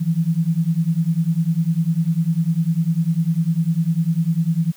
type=beating tone pair; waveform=sine; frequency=160 / 170 Hz; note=D#3 / F3; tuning=+49 / -46 cents; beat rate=10 Hz; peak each=-19 dBFS; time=0-4.72 s; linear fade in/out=20 ms; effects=white hiss -49 dBFS RMS until 4.76 s